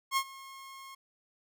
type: tone with ADSR envelope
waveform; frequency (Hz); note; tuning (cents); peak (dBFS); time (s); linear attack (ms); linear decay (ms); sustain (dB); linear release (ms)
sawtooth; 1079; C#6; -47; -21; 0.11-0.95; 58; 66; -21; 7
effects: none